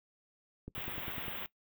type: click train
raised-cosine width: 3 ms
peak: -30 dBFS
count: 7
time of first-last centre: 0.68-1.282 s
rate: 9.97 Hz
type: band-stop noise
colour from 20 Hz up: white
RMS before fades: -41 dBFS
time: 0.75-1.46 s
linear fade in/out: 0 ms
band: 3600 to 15000 Hz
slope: 96 dB/octave
effects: noise-tail reverb RT60 0.1 s tail -19 dB re dry